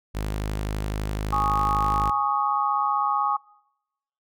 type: tone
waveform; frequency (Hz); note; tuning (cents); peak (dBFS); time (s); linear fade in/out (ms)
sawtooth; 51.91; G#1; 0; -22; 0.14-2.11; 20
type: chord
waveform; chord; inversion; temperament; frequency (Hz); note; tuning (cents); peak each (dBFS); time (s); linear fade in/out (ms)
sine; Ab suspended fourth; none; equal; 830.6 / 1108.7 / 1244.5; Ab5 / Db6 / Eb6; 0 / 0 / 0; -25 / -24 / -26; 1.32-3.37; 10
effects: noise-tail reverb RT60 0.9 s tail -25 dB re dry